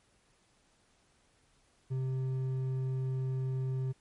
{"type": "tone with hard clipping", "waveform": "sine", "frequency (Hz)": 130.81, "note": "C3", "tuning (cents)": 0, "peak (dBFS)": -32, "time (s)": [1.9, 3.93], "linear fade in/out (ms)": 20, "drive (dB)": 5, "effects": ["pink hiss -69 dBFS RMS until 4 s", "MP3 48 kbps"]}